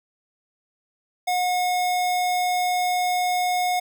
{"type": "tone", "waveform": "square", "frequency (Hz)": 724, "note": "F#5", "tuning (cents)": -38, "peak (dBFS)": -21, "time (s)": [1.27, 3.8], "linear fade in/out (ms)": 10, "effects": []}